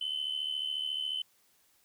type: tone with amplitude modulation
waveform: sine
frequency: 3037 Hz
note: F#7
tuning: 44 cents sharp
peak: -27 dBFS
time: 0.01-1.22 s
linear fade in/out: 5 ms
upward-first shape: sine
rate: 74.1 Hz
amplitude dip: 75%
effects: tanh soft clip ceiling -27 dBFS + white hiss -68 dBFS RMS until 1.84 s